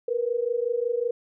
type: tone pair together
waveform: sine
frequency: 465.1 / 490.5 Hz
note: A#4 / B4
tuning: -4 / -12 cents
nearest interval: minor second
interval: 92 cents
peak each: -26 dBFS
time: 0.08-1.11 s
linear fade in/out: 5 ms
effects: none